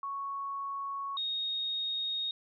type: tone pair in turn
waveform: sine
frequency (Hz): 1108.7 / 3729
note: C#6 / A#7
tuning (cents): 0 / 0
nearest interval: octave + major sixth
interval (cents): 2100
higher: second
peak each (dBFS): -34 / -31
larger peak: second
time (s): 0.03-1.17 / 1.17-2.31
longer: neither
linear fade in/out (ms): 2
effects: none